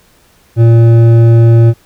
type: tone with hard clipping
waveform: sine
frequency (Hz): 115.6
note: A#2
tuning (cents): -14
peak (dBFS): -4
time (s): 0.56-1.74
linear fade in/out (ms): 50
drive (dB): 9
effects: pink hiss -48 dBFS RMS until 1.85 s